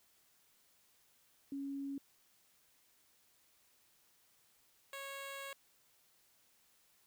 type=tone pair in turn; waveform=sine / 10% pulse; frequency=277.2 / 550.3 Hz; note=C#4 / C#5; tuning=0 / -13 cents; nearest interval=octave; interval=1187 cents; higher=second; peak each=-39 / -36 dBFS; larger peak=second; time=1.52-1.98 / 4.93-5.53 s; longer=second; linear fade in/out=2 ms; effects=white hiss -71 dBFS RMS until 7.06 s